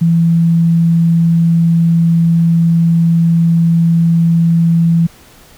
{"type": "tone", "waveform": "sine", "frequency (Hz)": 167, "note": "E3", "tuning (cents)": 23, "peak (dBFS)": -7, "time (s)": [0.01, 5.07], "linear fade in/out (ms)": 10, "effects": ["pink hiss -42 dBFS RMS until 5.57 s"]}